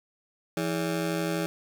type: ring-modulated tone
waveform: 25% pulse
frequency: 246.9 Hz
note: B3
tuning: in tune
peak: -20 dBFS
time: 0.57-1.46 s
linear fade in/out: 0 ms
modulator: 77.3 Hz
effects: none